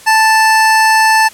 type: tone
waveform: 25% pulse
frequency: 880 Hz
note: A5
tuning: in tune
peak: -3 dBFS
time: 0.06-1.29 s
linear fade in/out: 20 ms
effects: white hiss -37 dBFS RMS until 1.33 s + low-pass 11000 Hz 12 dB/octave